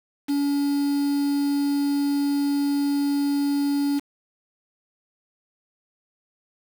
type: tone with quantisation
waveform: triangle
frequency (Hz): 284.1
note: C#4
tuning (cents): +43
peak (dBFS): -18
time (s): 0.28-4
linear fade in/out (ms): 20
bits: 6
effects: none